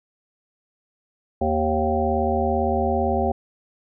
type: harmonic tone with a mistuned harmonic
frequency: 77.78 Hz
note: D#2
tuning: in tune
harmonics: 1 / 3 / 5 / 7 / 9 / 10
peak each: -26 / -26 / -26 / -26 / -26 / -26 dBFS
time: 1.41-3.32 s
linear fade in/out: 5 ms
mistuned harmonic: 1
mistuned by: +21 cents
effects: none